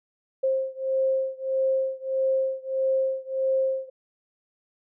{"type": "beating tone pair", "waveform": "sine", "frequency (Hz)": [529, 530.6], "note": ["C5", "C5"], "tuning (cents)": [19, 24], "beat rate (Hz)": 1.6, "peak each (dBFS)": [-25, -26], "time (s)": [0.43, 3.9], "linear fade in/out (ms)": 10, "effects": []}